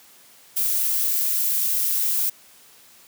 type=noise; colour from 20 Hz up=violet; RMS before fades=-22 dBFS; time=0.56-2.3 s; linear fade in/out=10 ms; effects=white hiss -51 dBFS RMS until 3.07 s + high-pass 100 Hz 12 dB/octave